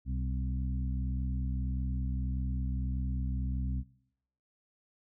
harmonic tone with a mistuned harmonic, 65.1 Hz, C2, 8 cents flat, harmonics 1 / 2 / 3 / 4, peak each -32 / -38 / -42 / -44 dBFS, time 0.05-3.84 s, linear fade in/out 50 ms, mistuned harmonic 2, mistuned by -46 cents, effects noise-tail reverb RT60 0.7 s tail -19 dB re dry

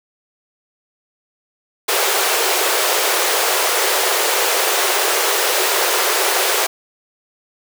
pink high-pass noise, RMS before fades -17 dBFS, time 1.88-6.67 s, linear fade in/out 10 ms, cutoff 360 Hz, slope 96 dB/octave, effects none

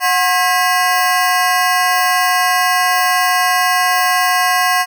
25% pulse ring-modulated tone, 901 Hz, A5, 41 cents sharp, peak -5 dBFS, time 0-4.86 s, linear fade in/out 50 ms, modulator 170 Hz, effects none

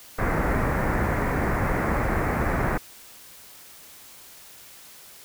pink low-pass noise, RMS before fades -24 dBFS, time 0.18-2.78 s, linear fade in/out 10 ms, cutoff 2100 Hz, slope 48 dB/octave, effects white hiss -47 dBFS RMS until 5.24 s

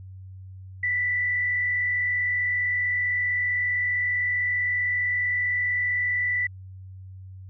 sine tone with frequency modulation, 1975.5 Hz, B6, in tune, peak -22 dBFS, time 0.83-6.47 s, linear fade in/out 5 ms, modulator 44.6 Hz, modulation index 0.55, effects added 94 Hz sine -39 dBFS peak until 7.49 s

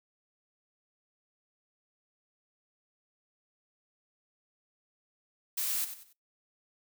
blue noise with echo, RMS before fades -32 dBFS, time 5.57-5.85 s, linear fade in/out 10 ms, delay 94 ms, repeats 3, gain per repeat -10 dB, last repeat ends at 6.132 s, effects noise-tail reverb RT60 0.2 s tail -23 dB re dry

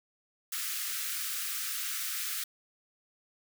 white high-pass noise, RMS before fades -35 dBFS, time 0.52-2.44 s, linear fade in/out 5 ms, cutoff 1200 Hz, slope 96 dB/octave, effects none

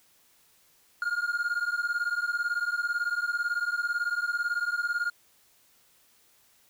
triangle beating tone pair, 1410 / 1428 Hz, F6 / F6, +16 / +38 cents, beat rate 18 Hz, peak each -28 / -28 dBFS, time 1.02-5.1 s, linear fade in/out 2 ms, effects white hiss -63 dBFS RMS until 6.69 s

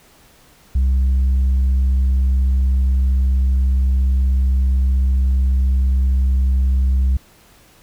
triangle tone with tanh clipping, 65.41 Hz, C2, in tune, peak -13 dBFS, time 0.75-7.17 s, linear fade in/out 5 ms, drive 7 dB, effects pink hiss -50 dBFS RMS until 7.82 s

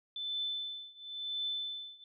sine tone with tremolo, 3520 Hz, A7, in tune, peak -32 dBFS, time 0.16-2.04 s, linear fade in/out 2 ms, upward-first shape triangle, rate 0.96 Hz, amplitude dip 95%, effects none

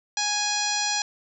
harmonic tone with a mistuned harmonic, 830 Hz, G#5, 1 cent flat, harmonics 1 / 2 / 3 / 4 / 5 / 6 / 7 / 8 / 9, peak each -30 / -33 / -33 / -34 / -30 / -33 / -29 / -35 / -38 dBFS, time 0.17-1.02 s, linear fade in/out 2 ms, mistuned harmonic 8, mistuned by +81 cents, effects none

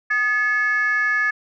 sine tone with frequency modulation, 1711 Hz, A6, 49 cents flat, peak -16 dBFS, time 0.1-1.31 s, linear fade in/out 10 ms, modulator 472 Hz, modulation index 0.6, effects tanh soft clip ceiling -12 dBFS

